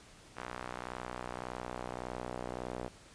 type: tone with band-pass filter sweep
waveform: sawtooth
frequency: 61.74 Hz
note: B1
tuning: in tune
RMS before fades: -42 dBFS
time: 0.36-2.89 s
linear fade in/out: 20 ms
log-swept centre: 1300 to 580 Hz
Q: 1.1
effects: pink hiss -57 dBFS RMS until 3.14 s + resampled to 22050 Hz